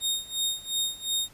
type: tone with tremolo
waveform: sawtooth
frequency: 3703 Hz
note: A#7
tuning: 12 cents flat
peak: -21 dBFS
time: 0-1.29 s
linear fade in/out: 50 ms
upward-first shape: sine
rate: 2.8 Hz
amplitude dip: 90%
effects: pink hiss -55 dBFS RMS until 1.33 s + resampled to 32000 Hz